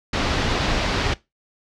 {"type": "low-pass noise", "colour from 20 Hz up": "pink", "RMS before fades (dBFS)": -22, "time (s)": [0.13, 1.14], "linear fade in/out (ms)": 5, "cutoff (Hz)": 5100, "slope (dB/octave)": 24, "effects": ["noise-tail reverb RT60 0.2 s tail -19 dB re dry"]}